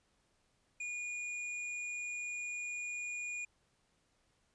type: tone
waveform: square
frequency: 2441 Hz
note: D#7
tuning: 34 cents flat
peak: -39 dBFS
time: 0.8-3.45 s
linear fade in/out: 5 ms
effects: pink hiss -75 dBFS RMS until 4.54 s + resampled to 22050 Hz